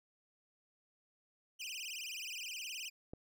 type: tone with vibrato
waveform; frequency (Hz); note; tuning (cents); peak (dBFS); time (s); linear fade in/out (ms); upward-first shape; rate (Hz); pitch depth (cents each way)
25% pulse; 2737; F7; -36; -38; 1.59-2.9; 20; sine; 19; 230
type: click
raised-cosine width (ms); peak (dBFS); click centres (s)
2; -32; 3.135
effects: none